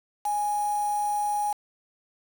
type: tone with quantisation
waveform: sine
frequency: 830.6 Hz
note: G#5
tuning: in tune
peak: -24 dBFS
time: 0.25-1.53 s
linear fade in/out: 5 ms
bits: 6
effects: none